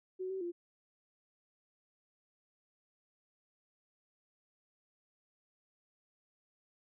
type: tone with pitch steps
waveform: sine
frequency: 372.2 / 381.4 / 347.2 Hz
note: F#4 / G4 / F4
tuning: +10 / -47 / -10 cents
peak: -36 dBFS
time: 0.19-0.52 s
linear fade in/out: 20 ms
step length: 110 ms
effects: none